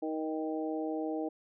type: harmonic tone with a mistuned harmonic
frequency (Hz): 157.5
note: D#3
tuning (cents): +21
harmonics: 2 / 3 / 4 / 5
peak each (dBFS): -34 / -38 / -40 / -42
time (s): 0.02-1.29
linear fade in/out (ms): 10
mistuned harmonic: 4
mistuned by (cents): -16
effects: none